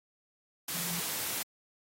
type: tone in noise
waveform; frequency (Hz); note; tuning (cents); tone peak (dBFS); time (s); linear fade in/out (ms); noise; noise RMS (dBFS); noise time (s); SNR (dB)
sine; 172.3; F3; -23; -40; 0.74-1; 5; white; -35; 0.68-1.43; -8
effects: high-pass 100 Hz 12 dB/octave + AAC 48 kbps